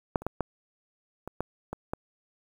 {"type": "clicks", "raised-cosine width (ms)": 1, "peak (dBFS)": [-10, -28, -15, -13, -23, -15, -20, -16], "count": 8, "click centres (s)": [0.158, 0.22, 0.266, 0.407, 1.276, 1.406, 1.73, 1.935], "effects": ["8-bit"]}